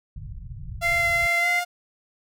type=low-pass noise; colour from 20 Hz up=pink; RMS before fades=-36 dBFS; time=0.16-1.27 s; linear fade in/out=5 ms; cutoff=150 Hz; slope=48 dB/octave
type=tone with pitch glide; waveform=sawtooth; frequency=684 to 708.1 Hz; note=F5 to F5; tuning=-36 to +24 cents; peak=-22 dBFS; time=0.81-1.65 s; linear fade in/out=20 ms; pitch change=+60 cents; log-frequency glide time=1.38-1.48 s
type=tone with vibrato; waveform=sine; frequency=2076 Hz; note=C7; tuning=14 cents flat; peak=-20 dBFS; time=0.83-1.61 s; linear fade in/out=20 ms; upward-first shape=sine; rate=2.7 Hz; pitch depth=13 cents each way
effects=none